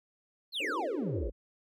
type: exponential sweep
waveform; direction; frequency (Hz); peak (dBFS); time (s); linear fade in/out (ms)
triangle; down; 4480 to 41.2; -30; 0.52-1.32; 50
type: band-pass noise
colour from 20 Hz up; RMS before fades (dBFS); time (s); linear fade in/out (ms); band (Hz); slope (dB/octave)
pink; -38; 0.6-1.3; 5; 280 to 560; 96
effects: none